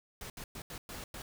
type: noise bursts at uneven times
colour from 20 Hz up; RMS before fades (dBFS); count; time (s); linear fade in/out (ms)
pink; -44; 6; 0.21-0.3 / 0.37-0.44 / 0.55-0.62 / 0.7-0.78 / 0.89-1.04 / 1.14-1.22; 2
effects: none